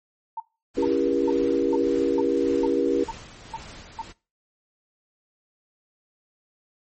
sine tone bursts, 904 Hz, A5, 47 cents sharp, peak -27 dBFS, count 9, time 0.37-4.018 s, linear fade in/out 5 ms, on 32 ms, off 420 ms
pink noise with tremolo, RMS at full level -41 dBFS, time 0.74-4.13 s, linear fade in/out 20 ms, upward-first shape sine, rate 1.8 Hz, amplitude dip 45%
sine chord, C# diminished seventh, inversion none, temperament just, 277.2 / 332.6 / 399.1 / 479 Hz, C#4 / E4 / G4 / Bb4, 0 / +16 / +31 / +47 cents, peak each -25 dBFS, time 0.77-3.04 s, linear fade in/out 5 ms
effects noise-tail reverb RT60 0.3 s tail -20 dB re dry + MP3 32 kbps

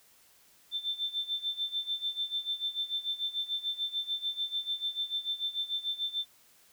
sine tone with tremolo, 3553 Hz, A7, 16 cents sharp, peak -28 dBFS, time 0.71-6.26 s, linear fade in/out 50 ms, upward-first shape sine, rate 6.8 Hz, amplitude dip 85%, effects white hiss -62 dBFS RMS until 6.72 s

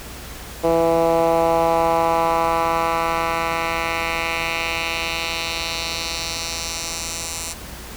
10% pulse tone with band-pass filter sweep, 165.7 Hz, E3, 9 cents sharp, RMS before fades -21 dBFS, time 0.63-7.54 s, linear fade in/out 20 ms, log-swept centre 510 to 8000 Hz, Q 1.6, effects added 60 Hz sine -39 dBFS peak until 7.96 s + pink hiss -36 dBFS RMS until 7.96 s

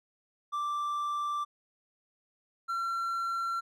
triangle tone pair in turn, 1174.7 / 1361 Hz, D6 / F6, 0 / -45 cents, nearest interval minor third, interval 255 cents, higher second, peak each -28 dBFS, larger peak neither, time 0.52-1.45 / 2.68-3.61 s, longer neither, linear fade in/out 20 ms, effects none

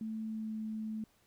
sine tone with pitch glide, 220 to 218 Hz, A3 to A3, 0 to -16 cents, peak -36 dBFS, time 0.01-1.04 s, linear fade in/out 2 ms, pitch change -16 cents, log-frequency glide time 0.23-0.57 s, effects pink hiss -70 dBFS RMS until 1.26 s

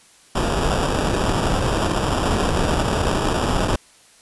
pink noise with sample-and-hold, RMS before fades -20 dBFS, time 0.35-3.76 s, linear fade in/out 5 ms, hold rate 2100 Hz, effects white hiss -51 dBFS RMS until 4.21 s + resampled to 24000 Hz

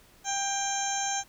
harmonic tone, 792 Hz, G5, 18 cents sharp, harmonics 1 / 2 / 3 / 4 / 5 / 7 / 8 / 9, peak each -31 / -37 / -42 / -41 / -43 / -41 / -32 / -38 dBFS, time 0.24-1.24 s, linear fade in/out 50 ms, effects pink hiss -58 dBFS RMS until 1.28 s

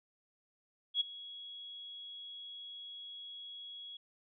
sine tone with ADSR envelope, 3333 Hz, G#7, 5 cents sharp, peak -26 dBFS, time 0.94-3.97 s, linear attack 66 ms, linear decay 13 ms, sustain -19 dB, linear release 4 ms, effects none

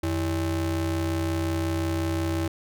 square ring-modulated tone, 120.4 Hz, B2, 44 cents flat, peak -22 dBFS, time 0.03-2.48 s, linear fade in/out 5 ms, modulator 208 Hz, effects none

